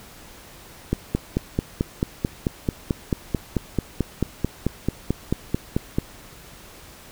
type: click train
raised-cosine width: 3 ms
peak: -7 dBFS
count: 24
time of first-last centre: 0.93-5.985 s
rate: 4.55 Hz
effects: pink hiss -45 dBFS RMS until 7.11 s